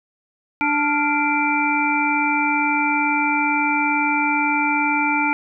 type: harmonic tone with a mistuned harmonic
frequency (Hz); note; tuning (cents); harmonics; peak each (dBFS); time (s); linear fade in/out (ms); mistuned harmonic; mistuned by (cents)
293.7; D4; 0; 1 / 3 / 5 / 7 / 8; -23 / -21 / -25 / -32 / -21; 0.61-5.33; 0; 5; -87
effects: none